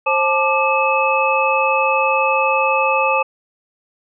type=tone cluster; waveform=sine; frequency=532 / 872 / 1184 / 2586 Hz; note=C5 / A5 / D6 / E7; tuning=+29 / -16 / +14 / -34 cents; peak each=-19 dBFS; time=0.06-3.23 s; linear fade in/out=10 ms; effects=none